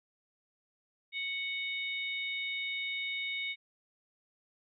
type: harmonic tone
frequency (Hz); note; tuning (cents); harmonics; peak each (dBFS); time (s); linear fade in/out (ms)
740; F#5; 0; 3 / 4 / 5; -35 / -45 / -39; 1.12-3.56; 50
effects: none